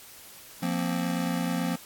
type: chord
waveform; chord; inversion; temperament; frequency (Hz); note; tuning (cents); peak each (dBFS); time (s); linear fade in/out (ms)
square; F suspended fourth; none; just; 174.61 / 232.8 / 261.9; F3 / Bb3 / C4; 0 / -2 / +2; -30 / -33 / -32; 0.62-1.76; 10
effects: white hiss -48 dBFS RMS until 1.85 s + AAC 64 kbps